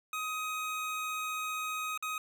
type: tone with dropouts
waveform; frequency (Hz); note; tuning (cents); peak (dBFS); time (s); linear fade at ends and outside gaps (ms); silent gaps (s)
25% pulse; 1257; D#6; +17; -30; 0.13-2.18; 2; 1.976-2.025
effects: none